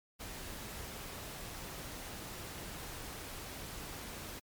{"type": "noise", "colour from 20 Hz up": "pink", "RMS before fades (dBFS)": -45, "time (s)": [0.19, 4.4], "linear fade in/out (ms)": 20, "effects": ["MP3 96 kbps"]}